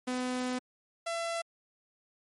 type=tone pair in turn; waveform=sawtooth; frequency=251.9 / 672.5 Hz; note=B3 / E5; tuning=+34 / +34 cents; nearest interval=octave + perfect fourth; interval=1700 cents; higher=second; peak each=-27 / -28 dBFS; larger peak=first; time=0.07-0.59 / 1.06-1.42 s; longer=first; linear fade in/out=10 ms; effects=MP3 48 kbps